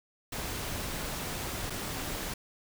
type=noise with dropouts; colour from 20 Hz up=pink; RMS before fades=-36 dBFS; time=0.32-2.34 s; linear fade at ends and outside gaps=5 ms; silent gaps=1.699-1.703 s; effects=none